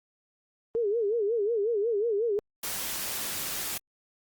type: tone with vibrato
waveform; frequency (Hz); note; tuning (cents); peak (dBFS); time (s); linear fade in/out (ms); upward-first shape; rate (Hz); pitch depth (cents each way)
sine; 435.3; A4; -19; -24; 0.75-2.39; 0; sine; 5.5; 160
type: noise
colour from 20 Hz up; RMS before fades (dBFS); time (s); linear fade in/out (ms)
white; -33; 2.63-3.78; 5
effects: Opus 32 kbps